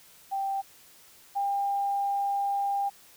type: tone pair in turn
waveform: sine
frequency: 784 / 799.5 Hz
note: G5 / G5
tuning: 0 / +34 cents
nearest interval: unison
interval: 34 cents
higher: second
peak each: -27 / -25 dBFS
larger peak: second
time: 0.31-0.62 / 1.35-2.9 s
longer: second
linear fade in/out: 20 ms
effects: white hiss -55 dBFS RMS until 3.16 s